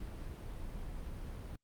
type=noise; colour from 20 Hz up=brown; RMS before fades=-43 dBFS; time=0-1.56 s; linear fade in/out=5 ms; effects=Opus 32 kbps